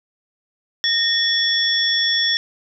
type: tone cluster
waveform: sine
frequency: 1842 / 3428 / 5450 Hz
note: A#6 / A7 / F8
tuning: -21 / -46 / -43 cents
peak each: -22 / -19 / -20 dBFS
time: 0.84-2.37 s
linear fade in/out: 0 ms
effects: none